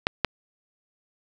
clicks, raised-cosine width 0.3 ms, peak -4 dBFS, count 2, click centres 0.069 / 0.247 s, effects none

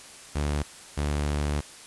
sawtooth tone pair in turn, 73.3 / 73.3 Hz, D2 / D2, -3 / -3 cents, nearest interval unison, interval 0 cents, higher neither, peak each -21 / -21 dBFS, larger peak neither, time 0.35-0.63 / 0.97-1.61 s, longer second, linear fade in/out 10 ms, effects white hiss -46 dBFS RMS until 1.86 s + resampled to 24000 Hz

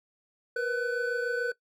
triangle tone cluster, 475.2 / 502 / 1503 Hz, A#4 / B4 / F#6, +33 / +28 / +27 cents, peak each -29 / -33 / -29 dBFS, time 0.56-1.52 s, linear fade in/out 5 ms, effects noise-tail reverb RT60 0.1 s tail -19 dB re dry

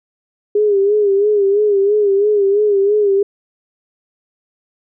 sine tone with vibrato, 407.2 Hz, G#4, 34 cents flat, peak -10 dBFS, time 0.55-3.23 s, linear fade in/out 5 ms, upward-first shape sine, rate 3 Hz, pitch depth 72 cents each way, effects none

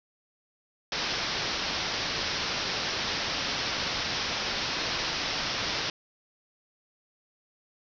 white low-pass noise, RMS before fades -31 dBFS, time 0.92-5.9 s, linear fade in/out 2 ms, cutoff 5700 Hz, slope 96 dB/octave, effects none

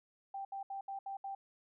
sine tone bursts, 785 Hz, G5, 2 cents sharp, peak -39 dBFS, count 6, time 0.34-1.35 s, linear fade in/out 5 ms, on 110 ms, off 70 ms, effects none

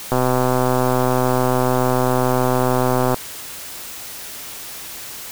click train, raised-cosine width 1 ms, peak -4 dBFS, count 385, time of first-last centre 0.12-3.144 s, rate 127 Hz, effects white hiss -33 dBFS RMS until 5.31 s

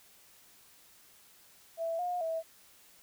sine tone with pitch steps, 661 / 714 / 651 Hz, E5 / F5 / E5, +5 / +38 / -22 cents, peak -31 dBFS, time 1.77-2.43 s, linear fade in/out 50 ms, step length 220 ms, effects white hiss -60 dBFS RMS until 3.02 s

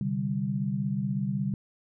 sine chord, C suspended second, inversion none, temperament just, 130.81 / 147.16 / 196.22 Hz, C3 / D3 / G3, 0 / +4 / +2 cents, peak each -32 / -32 / -29 dBFS, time 0.01-1.54 s, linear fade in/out 2 ms, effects none

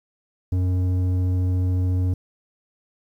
square tone with low-pass filter, 91.4 Hz, F#2, 21 cents flat, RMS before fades -21 dBFS, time 0.52-2.14 s, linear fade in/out 5 ms, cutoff 290 Hz, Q 0.66, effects 9-bit

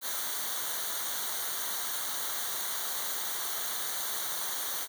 white noise with comb filter, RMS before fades -34 dBFS, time 0.01-4.88 s, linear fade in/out 50 ms, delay 0.39 ms, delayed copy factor -0.8, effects none

